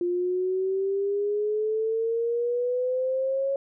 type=exponential sweep; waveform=sine; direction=up; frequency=349.2 to 552 Hz; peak=-23 dBFS; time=0.01-3.56 s; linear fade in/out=2 ms; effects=none